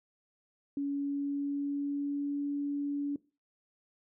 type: tone with pitch glide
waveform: sine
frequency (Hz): 281.9 to 285.8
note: C#4 to D4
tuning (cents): +29 to -47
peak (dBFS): -30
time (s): 0.77-3.16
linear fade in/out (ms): 2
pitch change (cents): +24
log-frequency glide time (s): 0.89-2.45
effects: noise-tail reverb RT60 0.3 s tail -20 dB re dry